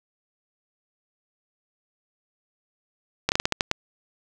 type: slowing click train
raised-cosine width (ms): 0.2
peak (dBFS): -3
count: 8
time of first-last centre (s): 3.29-3.714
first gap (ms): 29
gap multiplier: 1.24
effects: none